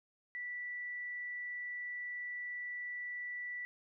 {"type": "tone", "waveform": "sine", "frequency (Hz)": 1963, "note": "B6", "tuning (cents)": -11, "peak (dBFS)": -39, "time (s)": [0.35, 3.65], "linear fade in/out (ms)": 0, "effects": []}